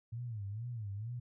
sine tone with vibrato, 110 Hz, A2, in tune, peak -38 dBFS, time 0.12-1.2 s, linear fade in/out 10 ms, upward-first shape sine, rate 2.2 Hz, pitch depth 190 cents each way, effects none

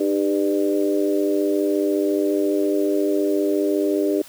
harmonic tone with a mistuned harmonic, 99.5 Hz, G2, 26 cents sharp, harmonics 3 / 4 / 5 / 6, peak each -21 / -21 / -29 / -26 dBFS, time 0-4.22 s, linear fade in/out 5 ms, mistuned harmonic 3, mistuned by +29 cents, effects white hiss -44 dBFS RMS until 4.28 s

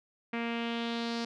sawtooth tone with low-pass filter sweep, 233.1 Hz, A#3, in tune, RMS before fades -34 dBFS, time 0.33-1.25 s, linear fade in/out 5 ms, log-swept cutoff 2300 to 4900 Hz, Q 3, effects none

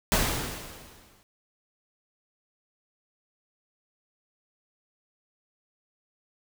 pink noise with exponential decay, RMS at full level -22 dBFS, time 0.12-1.23 s, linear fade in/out 0 ms, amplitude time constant 240 ms, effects none

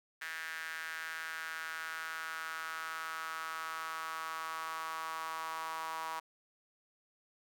sawtooth tone with high-pass filter sweep, 161.1 Hz, E3, 39 cents flat, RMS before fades -41 dBFS, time 0.21-6.2 s, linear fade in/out 10 ms, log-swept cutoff 1700 to 1000 Hz, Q 4.4, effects none

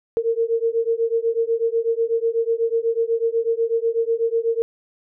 sine beating tone pair, 454.8 / 462.9 Hz, A#4 / A#4, -43 / -12 cents, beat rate 8.1 Hz, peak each -21 dBFS, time 0.17-4.62 s, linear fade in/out 0 ms, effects none

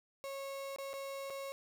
35% pulse tone with dropouts, 548 Hz, C#5, 20 cents flat, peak -39 dBFS, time 0.24-1.52 s, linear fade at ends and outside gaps 0 ms, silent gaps 0.761-0.785 / 0.932-0.938 / 1.3-1.304 s, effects none

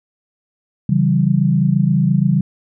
sine chord, C# diminished, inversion none, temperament equal with one note detuned, 138.59 / 164.81 / 193.3 Hz, C#3 / E3 / G3, 0 / 0 / -24 cents, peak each -16 dBFS, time 0.89-2.41 s, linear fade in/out 5 ms, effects none

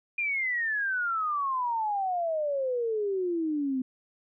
sine exponential sweep, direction down, 2434 to 253.3 Hz, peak -26 dBFS, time 0.18-3.82 s, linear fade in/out 5 ms, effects none

